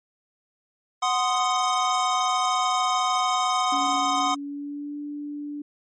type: chord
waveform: square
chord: C diminished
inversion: second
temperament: equal with one note detuned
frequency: 740 / 1040.5 / 1244.5 Hz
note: Gb5 / C6 / Eb6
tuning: 0 / -10 / 0 cents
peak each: -26 dBFS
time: 1.02-4.35 s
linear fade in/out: 10 ms
type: tone with pitch glide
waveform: sine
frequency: 280 to 292.2 Hz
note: C#4 to D4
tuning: +18 to -9 cents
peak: -30 dBFS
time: 3.72-5.62 s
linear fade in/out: 5 ms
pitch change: +73 cents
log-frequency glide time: 4.12-4.98 s
effects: MP3 32 kbps